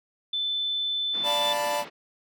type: tone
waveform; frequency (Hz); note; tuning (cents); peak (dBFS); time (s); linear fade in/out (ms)
sine; 3520; A7; 0; -25; 0.33-1.53; 5
type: band-pass noise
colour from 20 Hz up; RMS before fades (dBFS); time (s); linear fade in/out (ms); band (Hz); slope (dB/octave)
pink; -43; 1.13-1.9; 20; 170 to 4100; 24
type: chord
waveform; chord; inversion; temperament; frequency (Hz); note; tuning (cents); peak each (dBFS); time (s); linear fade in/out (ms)
45% pulse; B half-diminished seventh; first; equal; 587.3 / 698.5 / 880 / 987.8; D5 / F5 / A5 / B5; 0 / 0 / 0 / 0; -29 / -35 / -30 / -31; 1.23-1.85; 50
effects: none